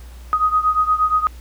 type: beating tone pair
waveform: sine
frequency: 1249 / 1257.5 Hz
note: D#6 / D#6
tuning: +6 / +18 cents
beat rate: 8.5 Hz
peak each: -16 / -19 dBFS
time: 0.33-1.27 s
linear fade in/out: 0 ms
effects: added 60 Hz sine -35 dBFS peak until 1.4 s + pink hiss -48 dBFS RMS until 1.4 s